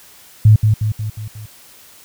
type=tone with echo; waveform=sine; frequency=107.6 Hz; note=A2; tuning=38 cents flat; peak=-4 dBFS; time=0.45-0.56 s; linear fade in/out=5 ms; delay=180 ms; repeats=5; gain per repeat=-5 dB; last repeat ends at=1.46 s; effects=white hiss -44 dBFS RMS until 2.04 s